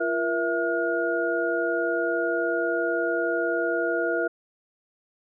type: tone cluster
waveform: sine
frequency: 342.8 / 473.7 / 661 / 1431 Hz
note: F4 / A#4 / E5 / F6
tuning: -32 / +28 / +5 / +42 cents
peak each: -28 dBFS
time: 0-4.28 s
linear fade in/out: 10 ms
effects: none